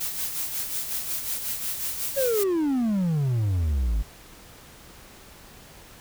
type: noise with tremolo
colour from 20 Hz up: blue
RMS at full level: -28 dBFS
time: 0-2.44 s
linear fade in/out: 10 ms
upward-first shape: sine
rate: 5.5 Hz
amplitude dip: 50%
type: exponential sweep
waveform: triangle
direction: down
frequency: 564 to 49 Hz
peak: -19 dBFS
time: 2.16-4.03 s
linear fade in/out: 20 ms
effects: pink hiss -48 dBFS RMS until 6 s